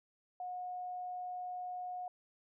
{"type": "tone", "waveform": "sine", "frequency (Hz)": 725, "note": "F#5", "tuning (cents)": -35, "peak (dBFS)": -39, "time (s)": [0.4, 2.08], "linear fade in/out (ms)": 2, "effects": []}